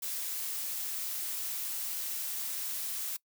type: noise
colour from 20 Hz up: blue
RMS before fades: -36 dBFS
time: 0.02-3.17 s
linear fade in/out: 10 ms
effects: noise-tail reverb RT60 0.1 s tail -23 dB re dry